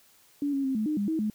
sine tone with pitch steps, 286.7 / 275 / 265.9 / 216.1 / 304.6 / 203.2 / 319.6 / 213.4 Hz, D4 / C#4 / C4 / A3 / D#4 / G#3 / D#4 / G#3, -42 / -14 / +28 / -31 / -37 / -38 / +47 / +47 cents, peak -25 dBFS, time 0.42-1.3 s, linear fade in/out 2 ms, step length 110 ms, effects white hiss -60 dBFS RMS until 1.34 s

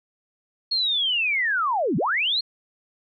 sine linear two-way sweep, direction down then up, 4340 to 134.9 to 4340 Hz, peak -20 dBFS, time 0.71-2.41 s, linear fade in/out 10 ms, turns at 1.97 s, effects none

